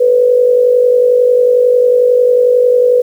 sine tone with amplitude modulation, 493.9 Hz, B4, in tune, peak -3 dBFS, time 0-3.02 s, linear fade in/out 10 ms, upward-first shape sine, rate 51.1 Hz, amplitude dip 60%, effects 7-bit

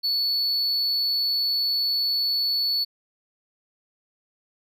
triangle tone, 4435 Hz, C#8, in tune, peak -20 dBFS, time 0.03-2.85 s, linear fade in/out 20 ms, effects none

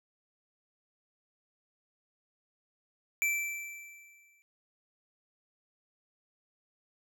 square tone with exponential decay, 2334 Hz, D7, 11 cents flat, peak -26 dBFS, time 3.22-4.42 s, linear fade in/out 0 ms, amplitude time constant 260 ms, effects none

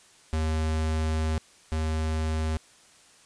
square tone pair in turn, 78.8 / 78.8 Hz, D#2 / D#2, +23 / +23 cents, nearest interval unison, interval 0 cents, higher neither, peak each -25 / -26 dBFS, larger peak first, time 0.33-1.38 / 1.72-2.57 s, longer first, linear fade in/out 0 ms, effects white hiss -56 dBFS RMS until 3.25 s + resampled to 22050 Hz

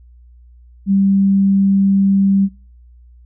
sine tone, 196 Hz, G3, in tune, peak -10 dBFS, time 0.86-2.49 s, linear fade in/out 50 ms, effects noise-tail reverb RT60 0.4 s tail -24 dB re dry + added 60 Hz sine -41 dBFS peak until 3.25 s

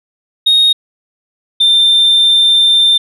sine tone pair in turn, 3729 / 3584 Hz, A#7 / A7, 0 / +31 cents, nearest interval minor second, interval 69 cents, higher first, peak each -4 dBFS, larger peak neither, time 0.46-0.73 / 1.6-2.98 s, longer second, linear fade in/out 10 ms, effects tanh soft clip ceiling -4 dBFS

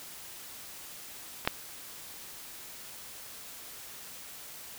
clicks, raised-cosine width 0.3 ms, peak -23 / -8 dBFS, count 2, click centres 1.451 / 1.475 s, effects white hiss -46 dBFS RMS until 4.78 s

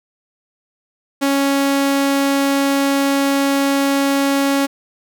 sawtooth tone, 277.2 Hz, C#4, in tune, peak -10 dBFS, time 1.21-4.67 s, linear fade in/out 20 ms, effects none

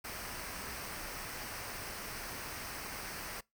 pink noise with comb filter, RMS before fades -43 dBFS, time 0.04-3.41 s, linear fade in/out 10 ms, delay 0.28 ms, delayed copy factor -0.5, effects noise-tail reverb RT60 0.2 s tail -24 dB re dry

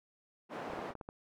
white band-pass noise, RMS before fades -42 dBFS, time 0.49-0.94 s, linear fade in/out 50 ms, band 230 to 860 Hz, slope 12 dB/octave
clicks, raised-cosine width 1 ms, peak -30 dBFS, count 7, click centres 0.701 / 0.735 / 0.791 / 0.905 / 0.953 / 1.012 / 1.089 s
effects none

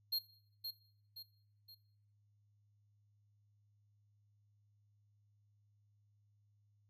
square tone with echo, 4234 Hz, C8, 20 cents sharp, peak -34 dBFS, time 0.12-0.19 s, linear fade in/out 10 ms, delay 520 ms, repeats 3, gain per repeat -7 dB, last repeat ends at 1.75 s, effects noise-tail reverb RT60 0.7 s tail -19 dB re dry + added 103 Hz sine -70 dBFS peak until 6.89 s

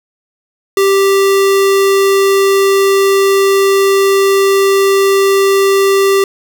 square tone, 392 Hz, G4, in tune, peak -8 dBFS, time 0.77-6.24 s, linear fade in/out 2 ms, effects none

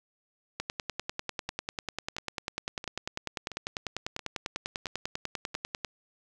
two click trains, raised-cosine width 0.2 ms, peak -15 / -22 dBFS, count 54 / 7, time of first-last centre 0.6-5.848 / 1.49-5.544 s, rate 10.1 / 1.48 Hz, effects none

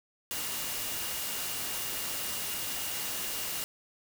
sine tone in noise, 2841 Hz, F7, 29 cents sharp, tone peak -45 dBFS, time 0.31-3.64 s, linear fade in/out 0 ms, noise white, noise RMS -35 dBFS, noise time 0.31-3.64 s, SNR -13 dB, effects none

